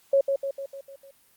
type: tone with echo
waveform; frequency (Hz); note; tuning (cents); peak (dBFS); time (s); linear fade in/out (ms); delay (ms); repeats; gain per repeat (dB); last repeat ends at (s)
sine; 550; C#5; -14; -16; 0.13-0.21; 5; 150; 6; -5; 1.11
effects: white hiss -61 dBFS RMS until 1.36 s + Opus 48 kbps